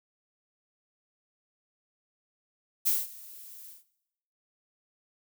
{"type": "noise with ADSR envelope", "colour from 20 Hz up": "violet", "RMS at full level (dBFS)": -24, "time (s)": [2.85, 3.84], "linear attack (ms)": 21, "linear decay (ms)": 200, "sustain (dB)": -23, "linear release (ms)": 150, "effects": ["noise-tail reverb RT60 0.8 s tail -17 dB re dry"]}